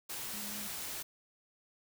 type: tone in noise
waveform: sine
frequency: 207.7 Hz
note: G#3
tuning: in tune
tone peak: -47 dBFS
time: 0.33-0.68 s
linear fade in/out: 10 ms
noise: white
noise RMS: -41 dBFS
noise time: 0.09-1.03 s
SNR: -9 dB
effects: none